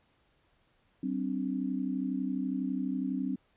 sine chord, G suspended fourth, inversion none, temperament equal with one note detuned, 191.74 / 261.6 / 293.7 Hz, G3 / C4 / D4, -38 / 0 / 0 cents, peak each -35 / -32 / -37 dBFS, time 1.03-3.36 s, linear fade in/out 5 ms, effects pink hiss -70 dBFS RMS until 3.56 s + resampled to 8000 Hz

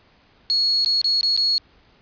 sine tone with dropouts, 4335 Hz, C#8, 39 cents flat, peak -16 dBFS, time 0.5-1.58 s, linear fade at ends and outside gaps 0 ms, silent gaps 0.847-0.86 / 1.015-1.044 / 1.21-1.231 / 1.365-1.375 s, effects pink hiss -56 dBFS RMS until 2.01 s + resampled to 11025 Hz

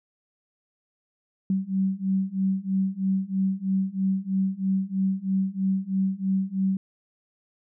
sine beating tone pair, 190 / 193.1 Hz, F#3 / G3, +46 / -26 cents, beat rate 3.1 Hz, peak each -26 / -25 dBFS, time 1.5-6.77 s, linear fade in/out 2 ms, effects none

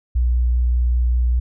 sine tone with vibrato, 60.7 Hz, B1, 29 cents flat, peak -14 dBFS, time 0.15-1.4 s, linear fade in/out 10 ms, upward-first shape sine, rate 5.1 Hz, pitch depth 9 cents each way, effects none

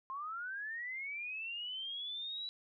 sine linear sweep, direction up, 1046.5 to 3951 Hz, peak -39 dBFS, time 0.1-2.49 s, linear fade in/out 0 ms, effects none

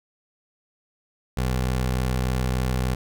20% pulse tone, 63.4 Hz, B1, 46 cents sharp, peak -17 dBFS, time 1.37-2.95 s, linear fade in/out 5 ms, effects none

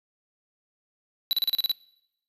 square tone bursts, 3951 Hz, B7, in tune, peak -21 dBFS, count 8, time 1.31-1.715 s, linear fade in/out 0 ms, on 20 ms, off 35 ms, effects noise-tail reverb RT60 0.8 s tail -24 dB re dry + resampled to 32000 Hz

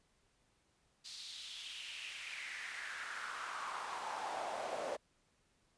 brown noise with high-pass filter sweep, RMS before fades -44 dBFS, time 1.04-4.97 s, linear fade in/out 20 ms, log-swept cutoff 4400 to 570 Hz, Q 3.7, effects pink hiss -75 dBFS RMS until 5.77 s + resampled to 22050 Hz

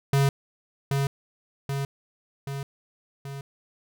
square tone with echo, 138.59 Hz, C#3, in tune, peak -19 dBFS, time 0.13-0.29 s, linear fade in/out 2 ms, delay 780 ms, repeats 4, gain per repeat -4 dB, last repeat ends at 3.41 s, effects none

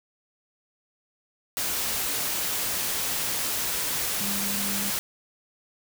sine tone in noise, 200.4 Hz, G3, 38 cents sharp, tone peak -33 dBFS, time 4.21-4.9 s, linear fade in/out 0 ms, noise white, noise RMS -28 dBFS, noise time 1.57-4.99 s, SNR -8 dB, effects none

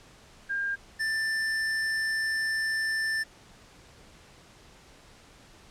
sine / square tone pair in turn, 1605 / 1773.7 Hz, G6 / A6, +40 / +13 cents, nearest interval major second, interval 173 cents, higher second, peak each -27 / -27 dBFS, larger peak neither, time 0.49-0.76 / 0.99-3.24 s, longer second, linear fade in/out 20 ms, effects pink hiss -54 dBFS RMS until 5.7 s + low-pass 8000 Hz 12 dB/octave

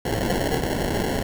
white noise with sample-and-hold, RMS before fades -24 dBFS, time 0.05-1.23 s, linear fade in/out 5 ms, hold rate 1225 Hz, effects none

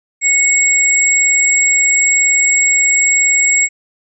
sine tone pair together, 2200 / 7639 Hz, C#7 / A#8, -14 / +41 cents, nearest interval octave + minor seventh, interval 2155 cents, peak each -12 dBFS, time 0.21-3.69 s, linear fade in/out 50 ms, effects none

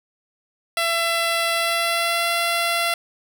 10% pulse tone with pitch glide, 672 to 682.2 Hz, E5 to F5, +33 to -41 cents, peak -11 dBFS, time 0.77-2.94 s, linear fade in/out 2 ms, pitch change +26 cents, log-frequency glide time 1.55-2.31 s, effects none

